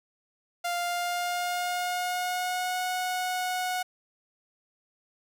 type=tone with pitch glide; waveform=sawtooth; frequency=698.5 to 732.8 Hz; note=F5 to F#5; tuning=0 to -17 cents; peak=-24 dBFS; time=0.64-3.83 s; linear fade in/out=10 ms; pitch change=+83 cents; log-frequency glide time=0.76-2.83 s; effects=none